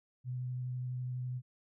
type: tone with vibrato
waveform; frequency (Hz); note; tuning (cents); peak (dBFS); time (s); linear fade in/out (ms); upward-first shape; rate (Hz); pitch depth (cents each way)
sine; 125.8; B2; +32; -35; 0.24-1.42; 50; triangle; 12; 14
effects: none